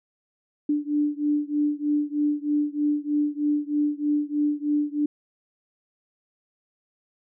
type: beating tone pair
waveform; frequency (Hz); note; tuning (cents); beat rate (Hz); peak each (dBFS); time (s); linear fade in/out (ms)
sine; 293.7 / 296.9; D4 / D4; 0 / +19; 3.2; -24 / -25; 0.69-5.06; 5
effects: none

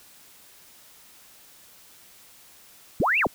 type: linear two-way sweep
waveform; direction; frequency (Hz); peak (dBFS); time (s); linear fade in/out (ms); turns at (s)
sine; up then down; 103.83 to 2800 to 103.83; -19; 3-3.27; 0; 3.19
effects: white hiss -52 dBFS RMS until 3.34 s

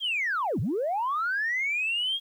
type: linear two-way sweep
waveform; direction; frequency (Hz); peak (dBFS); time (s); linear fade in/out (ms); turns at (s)
sine; down then up; 3300 to 89.7 to 3300; -24; 0-2.2; 50; 0.6
effects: tanh soft clip ceiling -21 dBFS + 10-bit

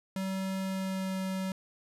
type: tone with pitch glide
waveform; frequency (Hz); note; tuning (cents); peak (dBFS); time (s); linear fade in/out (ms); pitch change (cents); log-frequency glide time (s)
square; 191 to 189.46; G3 to F#3; -45 to +41; -32; 0.16-1.52; 2; -14; 0.62-1.18
effects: resampled to 32000 Hz + 11-bit

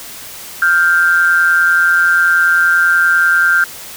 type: tone pair together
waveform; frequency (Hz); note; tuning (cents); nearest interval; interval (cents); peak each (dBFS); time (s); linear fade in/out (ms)
sine; 1400 / 1570.3; F6 / G6; +4 / +3; major second; 199; -11; 0.62-3.64; 2
effects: white hiss -31 dBFS RMS until 3.96 s

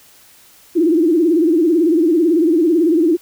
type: tone with vibrato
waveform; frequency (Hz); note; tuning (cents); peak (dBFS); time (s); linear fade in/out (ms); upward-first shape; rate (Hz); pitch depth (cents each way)
sine; 329.6; E4; 0; -10; 0.75-3.17; 20; sine; 18; 140
effects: white hiss -47 dBFS RMS until 3.21 s

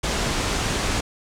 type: low-pass noise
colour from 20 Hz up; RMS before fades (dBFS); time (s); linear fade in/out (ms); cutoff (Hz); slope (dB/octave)
pink; -24; 0.03-1.01; 10; 8400; 24
effects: none

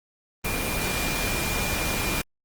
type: tone in noise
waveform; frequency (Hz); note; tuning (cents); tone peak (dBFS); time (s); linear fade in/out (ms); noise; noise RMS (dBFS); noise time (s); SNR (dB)
sine; 2402; D7; +38; -32; 0.44-2.22; 10; pink; -27; 0.44-2.22; -8
effects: Opus 24 kbps

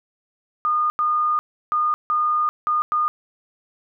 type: tone bursts at uneven times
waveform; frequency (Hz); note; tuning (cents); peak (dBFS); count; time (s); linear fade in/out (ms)
sine; 1221; D#6; -33; -17; 6; 0.65-0.9 / 0.99-1.39 / 1.72-1.94 / 2.1-2.49 / 2.67-2.82 / 2.92-3.08; 0
effects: none

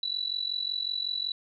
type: tone with amplitude modulation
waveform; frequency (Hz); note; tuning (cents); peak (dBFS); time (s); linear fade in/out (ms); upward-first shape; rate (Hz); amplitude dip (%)
sine; 3951; B7; 0; -25; 0.03-1.32; 2; sine; 45.4; 85
effects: none

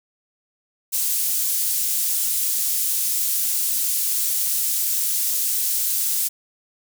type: high-pass noise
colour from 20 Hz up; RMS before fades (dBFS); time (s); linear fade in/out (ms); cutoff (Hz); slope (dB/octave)
pink; -22; 0.92-6.29; 20; 8900; 12
effects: none

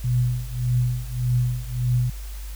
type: tone with tremolo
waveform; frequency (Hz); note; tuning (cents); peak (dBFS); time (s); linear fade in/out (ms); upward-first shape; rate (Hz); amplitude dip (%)
sine; 123.47; B2; 0; -16; 0.04-2.1; 5; triangle; 1.7; 95
effects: added 50 Hz sine -31 dBFS peak until 2.55 s + white hiss -45 dBFS RMS until 2.55 s

